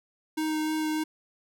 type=tone with vibrato; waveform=square; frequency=311.1 Hz; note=D#4; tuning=in tune; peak=-27 dBFS; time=0.37-1.04 s; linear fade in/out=10 ms; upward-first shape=sine; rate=3.3 Hz; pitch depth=10 cents each way; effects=none